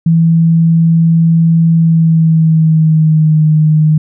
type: tone with pitch glide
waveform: sine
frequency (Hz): 164.81 to 154.66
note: E3 to D#3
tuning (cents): 0 to -10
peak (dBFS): -5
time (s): 0.06-3.98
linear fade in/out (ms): 5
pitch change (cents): -110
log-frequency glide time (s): 1.73-3.44
effects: none